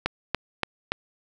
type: click train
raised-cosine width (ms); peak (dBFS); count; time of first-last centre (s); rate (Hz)
0.3; -7; 4; 0.06-0.92; 3.49
effects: none